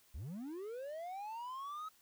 triangle linear sweep, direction up, 51.5 to 1290 Hz, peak -40 dBFS, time 0.14-1.89 s, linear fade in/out 10 ms, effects white hiss -68 dBFS RMS until 2.01 s

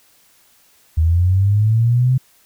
sine linear sweep, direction up, 77.78 to 131 Hz, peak -11 dBFS, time 0.97-2.18 s, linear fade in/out 10 ms, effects white hiss -54 dBFS RMS until 2.45 s

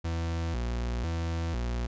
40% pulse tone with vibrato, 70.3 Hz, C#2, 25 cents sharp, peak -28 dBFS, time 0.04-1.87 s, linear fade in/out 10 ms, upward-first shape square, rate 1 Hz, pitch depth 290 cents each way, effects resampled to 16000 Hz

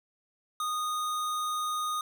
square tone, 1235 Hz, D#6, 13 cents flat, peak -30 dBFS, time 0.6-2.01 s, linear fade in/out 2 ms, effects none

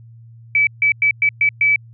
sine tone bursts at uneven times, 2298 Hz, D7, 38 cents flat, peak -11 dBFS, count 6, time 0.55-0.67 / 0.82-0.92 / 1.02-1.11 / 1.22-1.29 / 1.41-1.49 / 1.61-1.76 s, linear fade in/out 2 ms, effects added 115 Hz sine -39 dBFS peak until 1.93 s

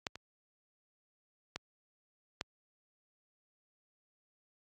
clicks, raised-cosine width 0.2 ms, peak -17 / -27 / -20 / -17 dBFS, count 4, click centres 0.068 / 0.156 / 1.56 / 2.411 s, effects high-pass 60 Hz 12 dB/octave + AAC 48 kbps

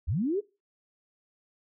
sine linear sweep, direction up, 57.8 to 436.7 Hz, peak -25 dBFS, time 0.07-0.41 s, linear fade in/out 20 ms, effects noise-tail reverb RT60 0.3 s tail -24 dB re dry

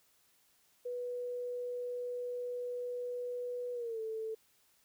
sine tone with pitch glide, 490.8 to 442.3 Hz, B4 to A4, -11 to +9 cents, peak -36 dBFS, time 0.85-4.35 s, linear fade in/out 10 ms, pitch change -180 cents, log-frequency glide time 3.73-4 s, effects white hiss -70 dBFS RMS until 4.84 s

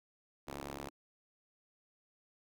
5% pulse ring-modulated tone, 69.7 Hz, C#2, 10 cents sharp, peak -28 dBFS, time 0.47-0.9 s, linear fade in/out 10 ms, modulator 299 Hz, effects none

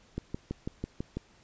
click train, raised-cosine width 3 ms, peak -20 dBFS, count 7, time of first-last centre 0.18-1.17 s, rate 6.06 Hz, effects pink hiss -61 dBFS RMS until 1.43 s + resampled to 16000 Hz

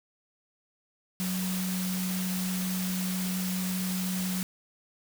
sine tone in noise, 185 Hz, F#3, in tune, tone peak -29 dBFS, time 1.2-4.43 s, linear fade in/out 0 ms, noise white, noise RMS -36 dBFS, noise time 1.2-4.43 s, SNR +4 dB, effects none

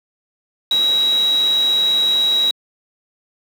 sine tone in noise, 3852 Hz, B7, 44 cents flat, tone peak -13 dBFS, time 0.71-2.51 s, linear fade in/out 2 ms, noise pink, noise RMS -31 dBFS, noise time 0.71-2.51 s, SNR +15 dB, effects high-pass 300 Hz 12 dB/octave

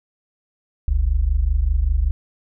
sine tone pair together, 44.33 / 69.5 Hz, F1 / C#2, +27 / +5 cents, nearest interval minor sixth, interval 778 cents, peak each -18 dBFS, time 0.88-2.11 s, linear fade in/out 0 ms, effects none

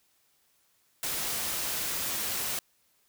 white noise, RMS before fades -32 dBFS, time 1.03-2.59 s, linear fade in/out 2 ms, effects white hiss -69 dBFS RMS until 3.08 s

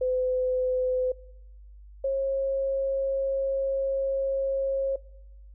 sine tone pair in turn, 509 / 541.5 Hz, C5 / C#5, -48 / -41 cents, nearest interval minor second, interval 107 cents, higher second, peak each -23 / -23 dBFS, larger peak neither, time 0.01-1.12 / 2.04-4.96 s, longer second, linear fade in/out 5 ms, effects noise-tail reverb RT60 0.9 s tail -22 dB re dry + added 50 Hz sine -45 dBFS peak until 5.54 s

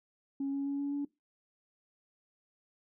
sine tone with pitch steps, 275.7 / 278.1 / 280.5 / 283 / 285.4 Hz, C#4 / C#4 / C#4 / C#4 / D4, -9 / +6 / +21 / +36 / -49 cents, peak -30 dBFS, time 0.4-1.05 s, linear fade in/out 5 ms, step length 130 ms, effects noise-tail reverb RT60 0.2 s tail -21 dB re dry + tanh soft clip ceiling -28 dBFS

